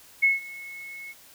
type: tone with ADSR envelope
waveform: sine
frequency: 2187 Hz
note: C#7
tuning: 24 cents flat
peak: -15 dBFS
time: 0.22-1.14 s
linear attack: 18 ms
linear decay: 160 ms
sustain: -22 dB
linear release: 33 ms
effects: white hiss -52 dBFS RMS until 1.34 s